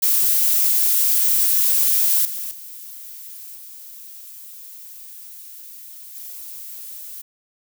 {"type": "noise with level steps", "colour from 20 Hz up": "violet", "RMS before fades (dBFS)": [-17, -28, -37, -39, -35], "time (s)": [0.02, 7.22], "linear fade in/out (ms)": 10, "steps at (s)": [2.25, 2.51, 3.56, 6.15], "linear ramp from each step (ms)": 2, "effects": []}